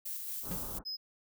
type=noise with tremolo; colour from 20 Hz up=violet; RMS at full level=-39 dBFS; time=0.05-0.79 s; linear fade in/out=10 ms; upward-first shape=square; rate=4.3 Hz; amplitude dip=25%
type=low-pass noise; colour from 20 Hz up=pink; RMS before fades=-45 dBFS; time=0.42-0.84 s; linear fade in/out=50 ms; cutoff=1400 Hz; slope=48 dB/octave
type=tone with exponential decay; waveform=square; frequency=180 Hz; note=F#3; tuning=47 cents flat; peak=-35 dBFS; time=0.51-0.65 s; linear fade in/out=2 ms; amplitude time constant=29 ms
type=tone; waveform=triangle; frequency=5070 Hz; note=D#8; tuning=32 cents sharp; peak=-35 dBFS; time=0.85-0.97 s; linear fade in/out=20 ms
effects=none